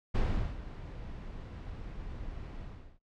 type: noise with ADSR envelope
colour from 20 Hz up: brown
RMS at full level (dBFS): -27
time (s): 0.14-2.99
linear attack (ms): 15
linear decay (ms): 390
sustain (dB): -15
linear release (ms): 380
effects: noise-tail reverb RT60 0.1 s tail -18 dB re dry + low-pass 4000 Hz 12 dB/octave